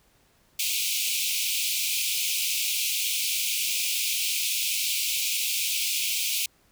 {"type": "high-pass noise", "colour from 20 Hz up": "pink", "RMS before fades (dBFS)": -27, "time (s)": [0.59, 6.46], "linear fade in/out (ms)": 5, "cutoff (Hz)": 2300, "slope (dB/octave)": 96, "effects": ["pink hiss -63 dBFS RMS until 6.71 s"]}